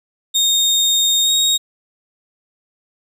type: tone with pitch glide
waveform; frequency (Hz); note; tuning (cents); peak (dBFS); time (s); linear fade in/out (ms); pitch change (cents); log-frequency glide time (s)
30% pulse; 3696 to 3750; A#7 to A#7; -16 to +10; -10; 0.34-1.58; 20; +26; 1.23-1.31
effects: none